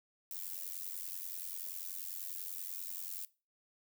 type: noise with amplitude modulation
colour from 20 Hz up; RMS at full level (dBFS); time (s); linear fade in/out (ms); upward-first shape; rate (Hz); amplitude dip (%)
violet; -39; 0.31-3.25; 2; sine; 90.3; 90
effects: noise-tail reverb RT60 0.3 s tail -19 dB re dry